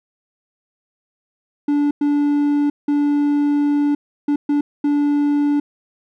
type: tone bursts at uneven times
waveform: triangle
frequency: 290.3 Hz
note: D4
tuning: 20 cents flat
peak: -12 dBFS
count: 6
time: 1.68-1.91 / 2.01-2.7 / 2.88-3.95 / 4.28-4.36 / 4.49-4.61 / 4.84-5.6 s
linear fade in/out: 5 ms
effects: none